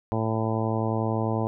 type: harmonic tone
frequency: 111.2 Hz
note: A2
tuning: 19 cents sharp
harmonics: 1 / 2 / 3 / 4 / 5 / 6 / 7 / 8 / 9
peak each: -27 / -30 / -32 / -33 / -34 / -35 / -35 / -36 / -37 dBFS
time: 0.12-1.47 s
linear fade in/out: 0 ms
effects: none